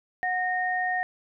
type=tone pair together; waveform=sine; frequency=733 / 1847 Hz; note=F#5 / A#6; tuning=-16 / -16 cents; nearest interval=octave + major third; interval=1600 cents; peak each=-27 dBFS; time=0.23-1.03 s; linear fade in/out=0 ms; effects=none